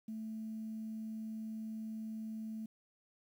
sine tone, 220 Hz, A3, in tune, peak -39 dBFS, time 0.08-2.66 s, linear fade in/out 5 ms, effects tanh soft clip ceiling -35 dBFS + 11-bit

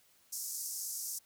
pink band-pass noise, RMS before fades -40 dBFS, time 0.32-1.19 s, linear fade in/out 10 ms, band 5400 to 15000 Hz, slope 48 dB/octave, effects white hiss -67 dBFS RMS until 1.25 s

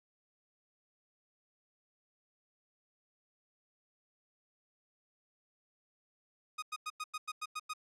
sawtooth tone bursts, 1244.5 Hz, D#6, in tune, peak -33 dBFS, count 9, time 6.58-7.736 s, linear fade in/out 10 ms, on 44 ms, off 95 ms, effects low-pass 10000 Hz 12 dB/octave

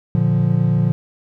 triangle chord, Bb major, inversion none, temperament equal, 116.54 / 146.83 / 174.61 Hz, Bb2 / D3 / F3, 0 / 0 / 0 cents, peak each -16 dBFS, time 0.15-0.92 s, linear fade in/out 0 ms, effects none

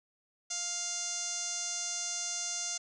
5% pulse tone with low-pass filter, 700 Hz, F5, 4 cents sharp, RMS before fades -36 dBFS, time 0.5-2.78 s, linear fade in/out 10 ms, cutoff 6500 Hz, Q 6.3, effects none

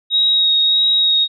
sine tone with vibrato, 3781 Hz, A#7, 24 cents sharp, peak -11 dBFS, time 0.1-1.28 s, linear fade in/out 50 ms, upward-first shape sine, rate 1.6 Hz, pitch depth 14 cents each way, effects none

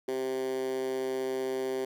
10% pulse tone with high-pass filter, 130.81 Hz, C3, in tune, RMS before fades -32 dBFS, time 0.08-1.85 s, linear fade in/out 5 ms, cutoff 350 Hz, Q 8.1, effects none

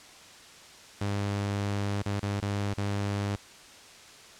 sawtooth tone with dropouts, 101.1 Hz, G#2, 46 cents flat, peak -24 dBFS, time 1.01-3.36 s, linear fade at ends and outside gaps 5 ms, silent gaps 2.024-2.059 / 2.197-2.228 / 2.402-2.423 / 2.738-2.776 s, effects white hiss -50 dBFS RMS until 4.39 s + low-pass 7000 Hz 12 dB/octave

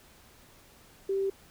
sine tone, 390 Hz, G4, 9 cents flat, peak -26 dBFS, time 1.09-1.3 s, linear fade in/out 5 ms, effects pink hiss -57 dBFS RMS until 1.5 s

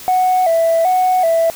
sine tone with vibrato, 698.5 Hz, F5, in tune, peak -9 dBFS, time 0.08-1.5 s, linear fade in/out 0 ms, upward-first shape square, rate 1.3 Hz, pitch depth 97 cents each way, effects tanh soft clip ceiling -8 dBFS + white hiss -34 dBFS RMS until 1.55 s

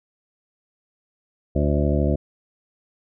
harmonic tone with a mistuned harmonic, 72.9 Hz, D2, 12 cents flat, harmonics 1 / 2 / 3 / 4 / 5 / 7 / 8 / 9, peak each -21 / -24 / -26 / -27 / -28 / -29 / -30 / -31 dBFS, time 1.55-2.16 s, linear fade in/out 10 ms, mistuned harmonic 9, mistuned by -17 cents, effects none

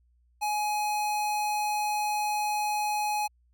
square tone, 840 Hz, G#5, 19 cents sharp, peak -27 dBFS, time 0.41-3.28 s, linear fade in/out 20 ms, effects added 60 Hz sine -62 dBFS peak until 3.53 s

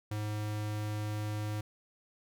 square tone, 105.8 Hz, G#2, 33 cents sharp, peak -34 dBFS, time 0.11-1.61 s, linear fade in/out 5 ms, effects none

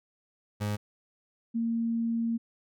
30% pulse / sine tone pair in turn, 104.1 / 230.2 Hz, G#2 / A#3, +5 / -22 cents, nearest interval octave + major second, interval 1373 cents, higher second, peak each -26 dBFS, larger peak neither, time 0.6-0.77 / 1.54-2.38 s, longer second, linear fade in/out 20 ms, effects none

